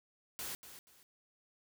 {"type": "noise with echo", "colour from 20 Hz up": "white", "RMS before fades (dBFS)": -42, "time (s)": [0.39, 0.55], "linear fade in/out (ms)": 0, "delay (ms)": 240, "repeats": 2, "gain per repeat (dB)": -11, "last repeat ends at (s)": 1.03, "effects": []}